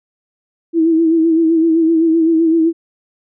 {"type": "tone with vibrato", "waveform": "sine", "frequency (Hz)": 326.4, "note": "E4", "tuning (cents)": -17, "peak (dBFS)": -9, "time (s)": [0.73, 2.73], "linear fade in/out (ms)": 50, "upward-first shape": "sine", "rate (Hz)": 7.8, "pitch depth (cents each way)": 46, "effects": []}